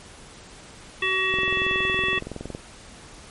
harmonic tone, 378.1 Hz, F#4, 38 cents sharp, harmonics 1 / 3 / 5 / 7 / 9, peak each -30 / -30 / -25 / -25 / -29 dBFS, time 1.02-2.19 s, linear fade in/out 5 ms
click train, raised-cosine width 2 ms, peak -19 dBFS, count 27, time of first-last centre 1.34-2.549 s, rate 21.5 Hz
effects pink hiss -45 dBFS RMS until 3.3 s + MP3 48 kbps

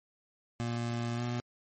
25% pulse tone with pitch glide, 118.2 to 120.89 Hz, A#2 to B2, +24 to -37 cents, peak -28 dBFS, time 0.6-1.4 s, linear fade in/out 0 ms, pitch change +39 cents, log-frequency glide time 1.16-1.21 s, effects MP3 32 kbps

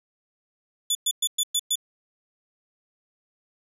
20% pulse tone bursts, 3469 Hz, A7, 25 cents flat, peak -15 dBFS, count 6, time 0.9-1.756 s, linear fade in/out 5 ms, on 51 ms, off 110 ms, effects none

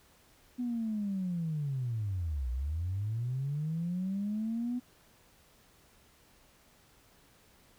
sine linear two-way sweep, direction down then up, 250 to 59 to 250 Hz, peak -30 dBFS, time 0.58-4.8 s, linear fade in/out 20 ms, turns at 2.5 s, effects tanh soft clip ceiling -26 dBFS + pink hiss -63 dBFS RMS until 7.78 s

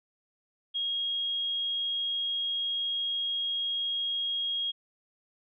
sine tone, 3273 Hz, G#7, 26 cents flat, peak -28 dBFS, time 0.74-4.72 s, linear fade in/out 20 ms, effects none

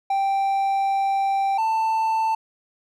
triangle tone pair in turn, 784 / 888.4 Hz, G5 / A5, 0 / +16 cents, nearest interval major second, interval 216 cents, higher second, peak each -17 dBFS, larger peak neither, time 0.1-1.58 / 1.58-2.35 s, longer first, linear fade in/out 5 ms, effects none

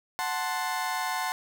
30% pulse chord, F# diminished, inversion none, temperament equal, 740 / 880 / 1046.5 Hz, F#5 / A5 / C6, 0 / 0 / 0 cents, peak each -30 dBFS, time 0.19-1.32 s, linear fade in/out 0 ms, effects none

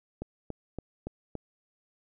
click train, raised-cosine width 2 ms, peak -22 dBFS, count 5, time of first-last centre 0.22-1.353 s, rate 3.53 Hz, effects none

